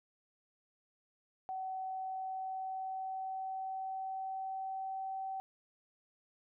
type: tone with pitch glide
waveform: sine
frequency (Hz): 757 to 768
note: F#5 to G5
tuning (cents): +39 to -36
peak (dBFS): -37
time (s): 1.49-5.4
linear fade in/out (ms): 0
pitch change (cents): +25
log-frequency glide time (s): 1.73-5.19
effects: none

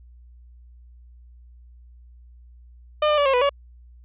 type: tone with pitch steps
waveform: 30% pulse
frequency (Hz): 604 / 599 / 575 / 539 / 493.9 / 565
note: D5 / D5 / D5 / C#5 / B4 / C#5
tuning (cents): +48 / +34 / -37 / -49 / 0 / +33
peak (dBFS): -14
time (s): 3.02-3.494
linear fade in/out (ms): 5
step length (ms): 79
effects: added 60 Hz sine -45 dBFS peak until 4.04 s + resampled to 8000 Hz

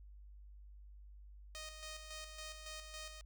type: tone with tremolo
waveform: 5% pulse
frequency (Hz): 622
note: D#5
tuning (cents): -1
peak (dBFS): -35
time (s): 1.55-3.21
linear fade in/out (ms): 0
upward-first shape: square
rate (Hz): 3.6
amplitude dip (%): 50
effects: added 50 Hz sine -53 dBFS peak until 3.25 s

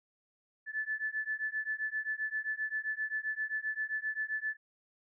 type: beating tone pair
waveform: sine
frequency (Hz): 1737 / 1744.6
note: A6 / A6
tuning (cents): -23 / -15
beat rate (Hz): 7.6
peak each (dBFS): -36 / -36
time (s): 0.66-4.57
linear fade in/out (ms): 50
effects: none

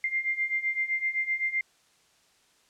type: beating tone pair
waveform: sine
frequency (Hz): 2095 / 2102.8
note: C7 / C7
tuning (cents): +2 / +8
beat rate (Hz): 7.8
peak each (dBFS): -31 / -28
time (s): 0.04-1.61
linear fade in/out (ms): 2
effects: white hiss -64 dBFS RMS until 2.69 s + low-pass 8000 Hz 12 dB/octave

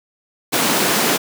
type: high-pass noise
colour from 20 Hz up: pink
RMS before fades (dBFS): -17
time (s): 0.52-1.18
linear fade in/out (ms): 20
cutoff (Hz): 180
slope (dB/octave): 24
effects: none

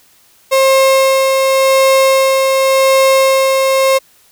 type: tone with tremolo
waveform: 35% pulse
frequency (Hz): 534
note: C5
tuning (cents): +35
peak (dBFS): -5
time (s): 0.51-3.99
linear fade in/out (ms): 20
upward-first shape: sine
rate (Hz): 0.89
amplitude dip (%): 30
effects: white hiss -49 dBFS RMS until 4.31 s

